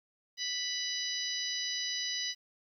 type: harmonic tone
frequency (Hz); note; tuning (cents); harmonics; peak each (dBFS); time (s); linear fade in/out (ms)
988; B5; 0; 2 / 3 / 4 / 5 / 6; -41 / -40 / -38 / -37 / -41; 0.37-2.35; 50
effects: 11-bit